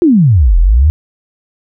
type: exponential two-way sweep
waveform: sine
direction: down then up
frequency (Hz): 366.6 to 38.92 to 82.4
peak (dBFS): -4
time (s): 0.02-0.9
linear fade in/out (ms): 0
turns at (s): 0.58
effects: none